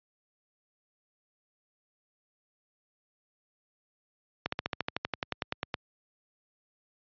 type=slowing click train; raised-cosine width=0.3 ms; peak=-13 dBFS; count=16; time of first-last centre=4.46-5.742 s; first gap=64 ms; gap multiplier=1.04; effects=high-pass 80 Hz 12 dB/octave + resampled to 11025 Hz